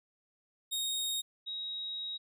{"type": "tone pair in turn", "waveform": ["sawtooth", "sine"], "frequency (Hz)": [3729, 3803], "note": ["A#7", "A#7"], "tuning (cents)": [0, 34], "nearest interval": "unison", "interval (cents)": 34, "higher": "second", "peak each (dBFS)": [-29, -36], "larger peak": "first", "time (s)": [[0.71, 1.22], [1.46, 2.18]], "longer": "second", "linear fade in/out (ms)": 20, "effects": []}